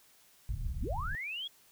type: low-pass noise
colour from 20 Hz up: pink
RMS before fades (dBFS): -36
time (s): 0.49-1.15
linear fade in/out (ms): 0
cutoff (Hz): 120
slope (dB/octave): 24
type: linear sweep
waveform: sine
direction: up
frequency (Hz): 167.4 to 3393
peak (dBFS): -36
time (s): 0.82-1.48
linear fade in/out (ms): 10
effects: white hiss -63 dBFS RMS until 1.71 s